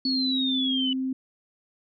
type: tone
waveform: sine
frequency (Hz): 261.6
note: C4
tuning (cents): 0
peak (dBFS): -25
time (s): 0.05-1.13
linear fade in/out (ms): 5
type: exponential sweep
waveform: sine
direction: down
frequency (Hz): 4435 to 2960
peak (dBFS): -25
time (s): 0.05-0.93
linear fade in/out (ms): 2
effects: none